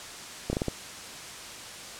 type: slowing click train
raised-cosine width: 2 ms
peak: -14 dBFS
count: 5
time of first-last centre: 0.5-0.683 s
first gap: 30 ms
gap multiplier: 1.29
effects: white hiss -41 dBFS RMS until 1.99 s + low-pass 8000 Hz 12 dB/octave